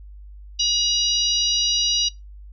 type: harmonic tone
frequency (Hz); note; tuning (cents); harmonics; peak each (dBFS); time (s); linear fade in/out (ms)
959; A#5; +49; 3 / 4 / 5 / 6; -23 / -23 / -23 / -23; 0.59-2.09; 10
effects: noise-tail reverb RT60 0.2 s tail -22 dB re dry + added 50 Hz sine -38 dBFS peak until 2.52 s